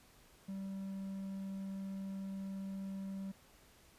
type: tone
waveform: triangle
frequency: 193.9 Hz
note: G3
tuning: 19 cents flat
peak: -38 dBFS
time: 0.48-3.32 s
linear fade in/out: 10 ms
effects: pink hiss -64 dBFS RMS until 3.98 s + resampled to 32000 Hz